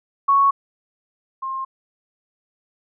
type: tone pair in turn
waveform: sine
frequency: 1108.7 / 1062.9 Hz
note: C#6 / C6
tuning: 0 / +27 cents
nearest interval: minor second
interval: 73 cents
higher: first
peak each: -12 / -24 dBFS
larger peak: first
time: 0.28-0.51 / 1.42-1.65 s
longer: neither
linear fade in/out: 10 ms
effects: none